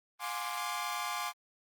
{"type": "chord", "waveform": "sawtooth", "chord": "D half-diminished seventh", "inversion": "first", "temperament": "equal with one note detuned", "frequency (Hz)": [712.7, 830.6, 1046.5, 1174.7], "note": ["F5", "Ab5", "C6", "D6"], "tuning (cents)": [35, 0, 0, 0], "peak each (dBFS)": [-38, -37, -35, -35], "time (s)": [0.19, 1.33], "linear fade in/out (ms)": 50, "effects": ["Opus 24 kbps"]}